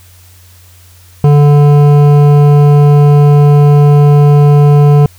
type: tone with hard clipping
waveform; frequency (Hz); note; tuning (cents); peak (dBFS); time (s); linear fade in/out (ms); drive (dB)
sine; 145.6; D3; -15; -4; 1.24-5.06; 2; 12
effects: added 89 Hz sine -38 dBFS peak until 5.18 s + white hiss -43 dBFS RMS until 5.18 s